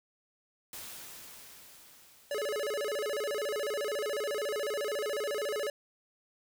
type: noise with exponential decay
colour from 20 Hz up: white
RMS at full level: -43 dBFS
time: 0.73-4.32 s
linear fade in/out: 2 ms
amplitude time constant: 780 ms
type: tone with vibrato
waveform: square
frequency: 493.9 Hz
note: B4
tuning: in tune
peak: -32 dBFS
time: 2.31-5.7 s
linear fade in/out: 2 ms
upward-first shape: square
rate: 14 Hz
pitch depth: 260 cents each way
effects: none